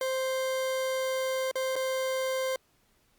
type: tone with dropouts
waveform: 40% pulse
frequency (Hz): 523.3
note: C5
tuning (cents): 0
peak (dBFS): -27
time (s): 0.01-2.56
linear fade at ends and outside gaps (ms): 2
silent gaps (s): 1.513-1.555 / 1.757-1.762
effects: pink hiss -68 dBFS RMS until 3.18 s + Opus 48 kbps